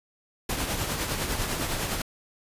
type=noise with tremolo; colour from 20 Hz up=pink; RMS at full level=-27 dBFS; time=0.49-2.02 s; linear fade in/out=5 ms; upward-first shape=triangle; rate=9.9 Hz; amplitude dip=50%; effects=resampled to 32000 Hz